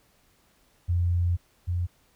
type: tone pair in turn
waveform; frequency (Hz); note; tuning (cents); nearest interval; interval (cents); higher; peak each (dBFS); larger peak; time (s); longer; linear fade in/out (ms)
sine; 87.31 / 88.02; F2 / F2; 0 / +14; unison; 14; second; -21 / -24; first; 0.88-1.37 / 1.67-1.87; first; 20
effects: pink hiss -64 dBFS RMS until 2.15 s